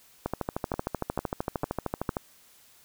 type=two click trains; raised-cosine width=1 ms; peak=-15 / -14 dBFS; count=4 / 26; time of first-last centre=0.74-2.091 / 0.26-2.168 s; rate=2.22 / 13.1 Hz; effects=white hiss -58 dBFS RMS until 2.84 s